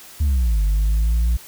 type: exponential two-way sweep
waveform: sine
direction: down then up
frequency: 76.9 to 49.26 to 59.6 Hz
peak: -12 dBFS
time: 0.2-1.37 s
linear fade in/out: 10 ms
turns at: 0.63 s
effects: tanh soft clip ceiling -14 dBFS + white hiss -42 dBFS RMS until 1.47 s